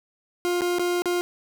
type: tone with dropouts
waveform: 40% pulse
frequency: 353 Hz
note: F4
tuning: 19 cents sharp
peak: -21 dBFS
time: 0.45-1.21 s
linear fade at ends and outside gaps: 0 ms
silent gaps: 0.609-0.618 / 0.785-0.795 / 1.02-1.057 s
effects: none